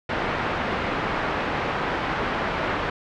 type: low-pass noise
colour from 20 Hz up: white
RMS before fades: -26 dBFS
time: 0.09-2.9 s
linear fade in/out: 5 ms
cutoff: 1500 Hz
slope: 12 dB/octave
effects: low-pass 4000 Hz 12 dB/octave